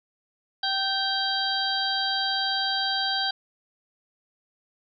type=harmonic tone with a mistuned harmonic; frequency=777 Hz; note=G5; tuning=16 cents flat; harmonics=1 / 2 / 4 / 5 / 6; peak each=-30 / -30 / -30 / -30 / -30 dBFS; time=0.63-3.31 s; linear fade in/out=5 ms; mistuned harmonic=4; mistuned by=+47 cents; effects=none